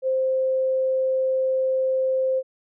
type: tone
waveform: sine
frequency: 523.3 Hz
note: C5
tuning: in tune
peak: -19 dBFS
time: 0.02-2.43 s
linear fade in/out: 50 ms
effects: none